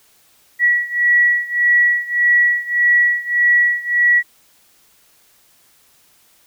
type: beating tone pair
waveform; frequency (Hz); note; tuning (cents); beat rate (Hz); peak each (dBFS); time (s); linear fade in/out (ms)
sine; 1932 / 1933.7; B6 / B6; -39 / -37; 1.7; -14 / -16; 0.59-4.23; 50
effects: white hiss -54 dBFS RMS until 6.46 s